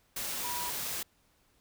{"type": "tone in noise", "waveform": "sine", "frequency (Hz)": 971, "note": "B5", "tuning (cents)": -30, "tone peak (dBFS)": -37, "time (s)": [0.44, 0.7], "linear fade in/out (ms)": 5, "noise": "white", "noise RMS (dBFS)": -36, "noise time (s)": [0.16, 1.03], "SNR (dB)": -4, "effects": ["pink hiss -69 dBFS RMS until 1.6 s"]}